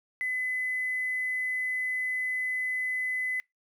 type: tone with hard clipping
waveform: triangle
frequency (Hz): 2015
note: B6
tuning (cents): +34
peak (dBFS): -28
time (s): 0.21-3.4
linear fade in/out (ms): 0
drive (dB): 3
effects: noise-tail reverb RT60 0.2 s tail -26 dB re dry